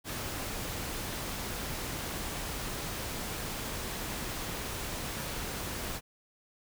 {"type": "noise", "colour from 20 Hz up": "pink", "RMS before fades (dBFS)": -37, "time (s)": [0.04, 6.01], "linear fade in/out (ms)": 50, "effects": []}